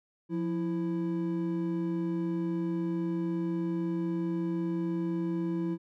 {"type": "tone pair together", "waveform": "triangle", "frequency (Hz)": [174.61, 330.8], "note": ["F3", "E4"], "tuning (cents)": [0, 6], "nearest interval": "major seventh", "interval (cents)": 1106, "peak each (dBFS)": [-30, -29], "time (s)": [0.29, 5.78], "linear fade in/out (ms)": 50, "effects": []}